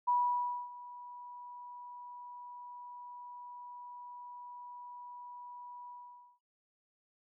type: tone with ADSR envelope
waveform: sine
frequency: 977 Hz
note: B5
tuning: 19 cents flat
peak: -26 dBFS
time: 0.07-6.39 s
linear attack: 15 ms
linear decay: 600 ms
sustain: -20 dB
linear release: 500 ms
effects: noise-tail reverb RT60 0.3 s tail -26 dB re dry